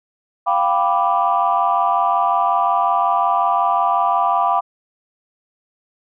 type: chord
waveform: sine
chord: G dominant seventh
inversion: third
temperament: equal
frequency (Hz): 698.5 / 784 / 987.8 / 1174.7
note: F5 / G5 / B5 / D6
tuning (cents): 0 / 0 / 0 / 0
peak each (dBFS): -19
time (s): 0.46-4.61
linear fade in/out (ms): 20
effects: tanh soft clip ceiling -5 dBFS